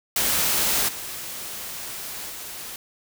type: noise with level steps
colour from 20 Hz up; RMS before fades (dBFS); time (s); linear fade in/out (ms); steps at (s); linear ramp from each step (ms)
white; -22 / -34 / -36; 0.16-2.76; 2; 0.88 / 2.29; 10
effects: none